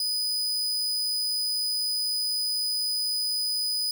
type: tone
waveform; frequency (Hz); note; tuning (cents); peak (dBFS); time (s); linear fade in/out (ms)
40% pulse; 4978; D#8; 0; -24; 0-3.91; 2
effects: none